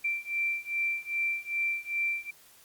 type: beating tone pair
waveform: sine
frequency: 2349 / 2351.5 Hz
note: D7 / D7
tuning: 0 / +2 cents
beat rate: 2.5 Hz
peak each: -32 / -31 dBFS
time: 0.04-2.31 s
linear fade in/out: 10 ms
effects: white hiss -57 dBFS RMS until 2.64 s + Opus 48 kbps